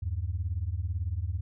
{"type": "beating tone pair", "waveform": "sine", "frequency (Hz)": [78.3, 96.3], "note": ["D#2", "G2"], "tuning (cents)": [11, -30], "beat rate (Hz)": 18, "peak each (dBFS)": -31, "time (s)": [0.02, 1.41], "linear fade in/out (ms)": 10, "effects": ["tanh soft clip ceiling -21 dBFS"]}